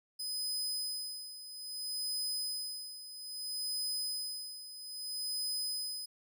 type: tone with tremolo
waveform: sawtooth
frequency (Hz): 5020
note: D#8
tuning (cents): +15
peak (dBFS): -31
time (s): 0.19-6.06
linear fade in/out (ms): 10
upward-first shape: sine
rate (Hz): 0.61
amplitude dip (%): 75
effects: none